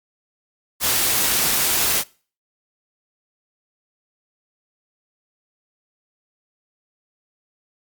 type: noise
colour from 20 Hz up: white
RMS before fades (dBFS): -19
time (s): 0.8-2.04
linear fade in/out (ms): 50
effects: noise-tail reverb RT60 0.4 s tail -23 dB re dry + Opus 48 kbps